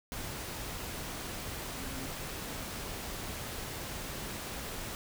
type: tone in noise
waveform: sine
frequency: 265.7 Hz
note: C4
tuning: 27 cents sharp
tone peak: -43 dBFS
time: 1.78-2.06 s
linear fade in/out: 0 ms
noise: pink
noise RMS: -40 dBFS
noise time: 0.12-4.95 s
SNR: -6 dB
effects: none